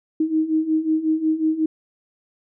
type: beating tone pair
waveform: sine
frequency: 311.8 / 317.3 Hz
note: D#4 / D#4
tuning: +4 / +34 cents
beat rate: 5.5 Hz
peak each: -23 / -19 dBFS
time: 0.2-1.66 s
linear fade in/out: 5 ms
effects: none